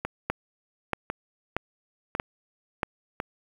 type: two click trains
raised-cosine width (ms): 0.5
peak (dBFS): -10 / -14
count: 5 / 4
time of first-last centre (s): 0.3-2.832 / 0.05-3.201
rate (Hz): 1.58 / 0.952
effects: 7-bit